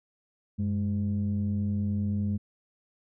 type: tone pair together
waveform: sine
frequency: 96.1 / 205.9 Hz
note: G2 / G#3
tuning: -34 / -15 cents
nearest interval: octave + minor second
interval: 1319 cents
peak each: -27 dBFS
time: 0.58-2.38 s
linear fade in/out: 20 ms
effects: tanh soft clip ceiling -21 dBFS